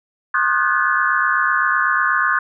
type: tone cluster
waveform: sine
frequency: 1073 / 1222 / 1457 / 1525 / 1719 Hz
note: C6 / D#6 / F#6 / G6 / A6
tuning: +43 / -32 / -27 / -48 / -41 cents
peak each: -21 dBFS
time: 0.34-2.39 s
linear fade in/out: 5 ms
effects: none